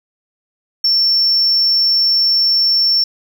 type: tone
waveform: triangle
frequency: 5420 Hz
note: E8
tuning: 47 cents sharp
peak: -8 dBFS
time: 0.84-3.04 s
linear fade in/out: 5 ms
effects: tanh soft clip ceiling -7 dBFS + 8-bit